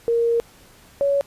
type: tone pair in turn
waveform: sine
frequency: 466.2 / 561.2 Hz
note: A#4 / C#5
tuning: 0 / +21 cents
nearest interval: minor third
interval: 321 cents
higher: second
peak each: -16 dBFS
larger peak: neither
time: 0.08-0.4 / 1.01-1.21 s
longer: first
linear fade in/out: 0 ms
effects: pink hiss -50 dBFS RMS until 1.26 s + resampled to 32000 Hz